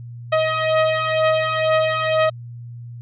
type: beating tone pair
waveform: sawtooth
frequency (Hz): 630 / 632.1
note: D#5 / D#5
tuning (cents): +21 / +27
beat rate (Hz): 2.1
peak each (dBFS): -17 / -14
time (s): 0.32-2.3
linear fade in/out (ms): 10
effects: added 119 Hz sine -32 dBFS peak until 3.01 s + resampled to 8000 Hz